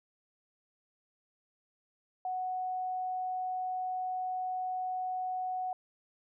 sine tone, 740 Hz, F#5, in tune, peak -32 dBFS, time 2.25-5.73 s, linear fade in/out 2 ms, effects none

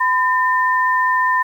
sine tone pair together, 1010 / 1807.4 Hz, B5 / A6, +39 / +46 cents, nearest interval minor seventh, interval 1007 cents, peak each -15 / -18 dBFS, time 0-1.43 s, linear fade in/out 10 ms, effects 8-bit

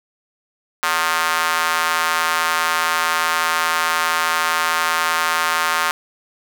square tone with high-pass filter, 82.41 Hz, E2, in tune, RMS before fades -19 dBFS, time 0.83-5.91 s, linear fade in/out 0 ms, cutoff 1200 Hz, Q 2.1, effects none

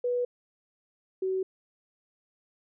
sine tone pair in turn, 490 / 377.6 Hz, B4 / F#4, -14 / +35 cents, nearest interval perfect fourth, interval 451 cents, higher first, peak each -25 / -26 dBFS, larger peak first, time 0.04-0.25 / 1.22-1.43 s, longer neither, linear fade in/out 5 ms, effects none

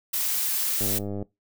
blue noise, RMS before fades -26 dBFS, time 0.13-0.99 s, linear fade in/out 10 ms
click train, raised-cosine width 2 ms, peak -20 dBFS, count 43, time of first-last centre 0.81-1.226 s, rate 101 Hz
effects noise-tail reverb RT60 0.2 s tail -21 dB re dry

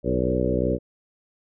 harmonic tone with a mistuned harmonic, 62.6 Hz, B1, 24 cents sharp, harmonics 1 / 2 / 3 / 4 / 5 / 6 / 7 / 8 / 9, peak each -29 / -29 / -29 / -29 / -29 / -29 / -29 / -29 / -29 dBFS, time 0.03-0.79 s, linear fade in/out 50 ms, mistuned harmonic 8, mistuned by -18 cents, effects none

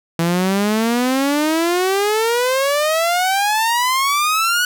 sawtooth exponential sweep, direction up, 164.81 to 1481 Hz, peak -11 dBFS, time 0.19-4.65 s, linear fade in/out 2 ms, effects none

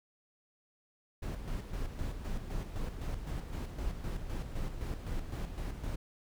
brown noise with tremolo, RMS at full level -36 dBFS, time 1.22-5.96 s, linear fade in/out 10 ms, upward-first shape square, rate 3.9 Hz, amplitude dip 50%, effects none

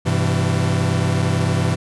40% pulse chord, E minor, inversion first, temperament equal with one note detuned, 98 / 126.72 / 164.81 Hz, G2 / B2 / E3, 0 / +45 / 0 cents, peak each -20 dBFS, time 0.05-1.76 s, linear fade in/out 20 ms, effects resampled to 24000 Hz

